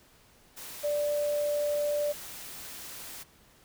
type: tone in noise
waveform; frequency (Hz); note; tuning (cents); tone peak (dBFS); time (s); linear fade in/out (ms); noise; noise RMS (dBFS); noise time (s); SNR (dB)
sine; 587.3; D5; 0; -26; 0.83-2.13; 20; white; -43; 0.56-3.24; +14
effects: pink hiss -60 dBFS RMS until 3.64 s